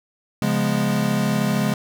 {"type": "chord", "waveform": "square", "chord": "C# dominant seventh", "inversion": "none", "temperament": "equal", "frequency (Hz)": [138.59, 174.61, 207.7, 246.9], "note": ["C#3", "E#3", "G#3", "B3"], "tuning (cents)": [0, 0, 0, 0], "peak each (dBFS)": [-25, -27, -22, -28], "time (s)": [0.42, 1.74], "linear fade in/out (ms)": 2, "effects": []}